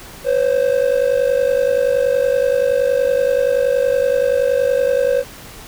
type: ring-modulated tone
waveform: triangle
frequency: 523.3 Hz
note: C5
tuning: in tune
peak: -8 dBFS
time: 0.24-5.24 s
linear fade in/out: 50 ms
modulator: 25.3 Hz
effects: pink hiss -37 dBFS RMS until 5.67 s